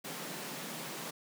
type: high-pass noise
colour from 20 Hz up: pink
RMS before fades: -42 dBFS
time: 0.04-1.11 s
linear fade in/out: 10 ms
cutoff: 140 Hz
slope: 96 dB/octave
effects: none